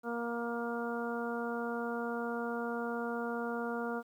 harmonic tone, 235.4 Hz, A#3, 17 cents sharp, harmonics 1 / 2 / 3 / 4 / 5 / 6, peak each -38 / -38 / -42 / -45 / -46 / -42 dBFS, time 0.03-4.03 s, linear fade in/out 50 ms, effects 11-bit

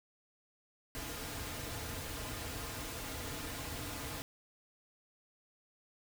pink noise with comb filter, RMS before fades -42 dBFS, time 0.95-4.22 s, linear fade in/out 0 ms, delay 5.3 ms, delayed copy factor -0.6, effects none

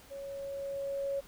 sine tone with level ramp, 554.4 Hz, C#5, in tune, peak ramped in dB -40 to -30 dBFS, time 0.1-1.21 s, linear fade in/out 20 ms, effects pink hiss -56 dBFS RMS until 1.27 s

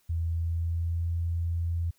sine tone with pitch glide, 82.9 to 84.54 Hz, E2 to E2, +10 to +44 cents, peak -26 dBFS, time 0.09-1.91 s, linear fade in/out 10 ms, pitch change +34 cents, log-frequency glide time 0.21-1.08 s, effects white hiss -68 dBFS RMS until 1.98 s

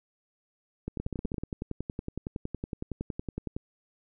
two click trains, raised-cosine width 3 ms, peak -20 / -20 dBFS, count 30 / 7, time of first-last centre 0.88-3.565 / 1-1.382 s, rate 10.8 / 15.7 Hz, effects none

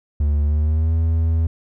triangle tone with pitch glide, 73.42 to 81.46 Hz, D2 to E2, 0 to -20 cents, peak -13 dBFS, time 0.2-1.47 s, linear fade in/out 5 ms, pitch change +180 cents, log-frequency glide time 0.45-0.93 s, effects none

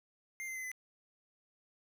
square tone with pitch steps, 2101 / 2073 / 2046 / 2019 Hz, C7 / C7 / C7 / B6, +7 / -17 / -39 / +38 cents, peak -40 dBFS, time 0.4-0.716 s, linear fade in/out 0 ms, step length 79 ms, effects none

